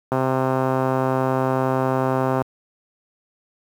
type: click train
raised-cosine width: 1 ms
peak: -7 dBFS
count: 302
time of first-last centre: 0.12-2.418 s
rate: 131 Hz
effects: high-pass 80 Hz 12 dB/octave + 7-bit